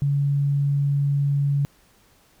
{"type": "tone", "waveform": "sine", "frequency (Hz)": 141.6, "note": "C#3", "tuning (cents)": 37, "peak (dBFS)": -18, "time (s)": [0.02, 1.65], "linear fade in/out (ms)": 0, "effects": ["pink hiss -58 dBFS RMS until 2.4 s"]}